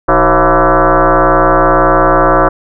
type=tone with frequency modulation; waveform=sine; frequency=311.1 Hz; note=D#4; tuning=in tune; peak=-5 dBFS; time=0.08-2.49 s; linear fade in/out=10 ms; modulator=171 Hz; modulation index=6.5; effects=none